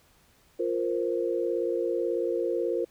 sine chord, F suspended fourth, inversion none, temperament just, 349.2 / 465.6 / 523.8 Hz, F4 / Bb4 / C5, 0 / -2 / +2 cents, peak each -29 / -29 / -31 dBFS, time 0.59-2.85 s, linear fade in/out 10 ms, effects pink hiss -62 dBFS RMS until 2.9 s

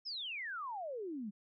sine exponential sweep, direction down, 5400 to 193 Hz, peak -39 dBFS, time 0.05-1.31 s, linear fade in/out 20 ms, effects none

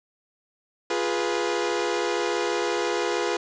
sawtooth chord, F diminished, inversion none, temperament equal with one note detuned, 349.2 / 415.3 / 490.2 Hz, F4 / Ab4 / Cb5, 0 / 0 / -13 cents, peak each -24 dBFS, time 0.9-3.37 s, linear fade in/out 5 ms, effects resampled to 16000 Hz + 7-bit

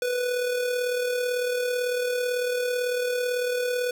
square tone with amplitude modulation, 493.9 Hz, B4, in tune, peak -23 dBFS, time 0.02-3.91 s, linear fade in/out 2 ms, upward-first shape sine, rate 38 Hz, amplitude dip 40%, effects none

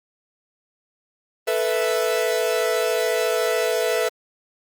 45% pulse chord, A suspended second, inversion none, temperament equal, 440 / 493.9 / 659.3 Hz, A4 / B4 / E5, 0 / 0 / 0 cents, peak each -24 dBFS, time 1.47-4.09 s, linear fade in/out 10 ms, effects Opus 32 kbps

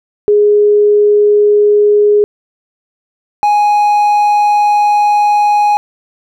sine / triangle tone pair in turn, 415.3 / 830.6 Hz, G#4 / G#5, 0 / 0 cents, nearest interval octave, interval 1200 cents, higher second, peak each -5 dBFS, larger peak neither, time 0.28-2.24 / 3.43-5.77 s, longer second, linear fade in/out 0 ms, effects none

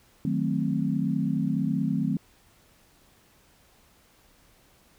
sine chord, D# diminished seventh, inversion none, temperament equal, 155.56 / 185 / 220 / 261.6 Hz, D#3 / F#3 / A3 / C4, 0 / 0 / 0 / 0 cents, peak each -29 dBFS, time 0.25-2.17 s, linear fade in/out 2 ms, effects pink hiss -60 dBFS RMS until 4.98 s

